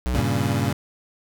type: tone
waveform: square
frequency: 62 Hz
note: B1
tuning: 7 cents sharp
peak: -22 dBFS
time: 0.06-0.2 s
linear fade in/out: 0 ms
type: chord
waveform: 25% pulse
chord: G diminished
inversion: none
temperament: equal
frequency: 98 / 116.54 / 138.59 Hz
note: G2 / Bb2 / Db3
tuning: 0 / 0 / 0 cents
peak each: -21 dBFS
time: 0.14-0.73 s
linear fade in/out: 5 ms
effects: none